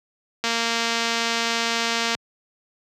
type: click train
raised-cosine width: 0.2 ms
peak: -6 dBFS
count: 396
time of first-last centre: 0.44-2.15 s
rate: 231 Hz
effects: high-pass 100 Hz 12 dB/octave